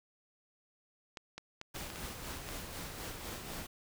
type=clicks; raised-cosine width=0.2 ms; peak=-26 dBFS; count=7; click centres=1.172 / 1.38 / 1.614 / 1.762 / 1.902 / 1.959 / 2.489 s
type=noise with tremolo; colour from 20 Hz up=pink; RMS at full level=-42 dBFS; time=1.74-3.67 s; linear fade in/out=10 ms; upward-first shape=sine; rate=4 Hz; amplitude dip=40%
effects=none